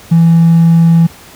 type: tone with hard clipping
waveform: triangle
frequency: 166.4 Hz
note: E3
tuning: 17 cents sharp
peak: -4 dBFS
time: 0.11-1.07 s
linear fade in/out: 10 ms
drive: 4 dB
effects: pink hiss -36 dBFS RMS until 1.35 s + high-pass 60 Hz 12 dB/octave